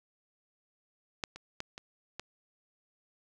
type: clicks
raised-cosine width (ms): 0.2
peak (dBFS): -15 / -28 / -19 / -26 / -21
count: 5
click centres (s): 1.238 / 1.36 / 1.604 / 1.779 / 2.196
effects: none